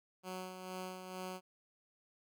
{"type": "tone with tremolo", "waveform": "10% pulse", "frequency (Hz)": 185, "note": "F#3", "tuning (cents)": 0, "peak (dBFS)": -33, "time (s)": [0.23, 1.41], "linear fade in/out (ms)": 50, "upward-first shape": "sine", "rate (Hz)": 2.2, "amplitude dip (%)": 50, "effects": []}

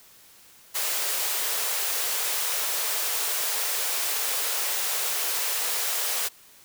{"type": "high-pass noise", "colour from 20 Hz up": "white", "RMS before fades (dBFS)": -27, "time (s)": [0.74, 6.29], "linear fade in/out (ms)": 20, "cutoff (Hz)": 400, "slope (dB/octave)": 48, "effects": ["white hiss -53 dBFS RMS until 6.64 s"]}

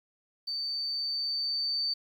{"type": "tone with level ramp", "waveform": "sine", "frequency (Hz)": 4572, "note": "D8", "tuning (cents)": -47, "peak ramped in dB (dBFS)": [-31, -27], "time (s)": [0.47, 1.94], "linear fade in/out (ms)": 10, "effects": ["10-bit"]}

